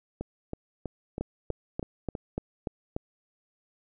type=two click trains; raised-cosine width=2 ms; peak=-20 / -17 dBFS; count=7 / 7; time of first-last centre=0.21-2.152 / 1.21-2.964 s; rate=3.09 / 3.42 Hz; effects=none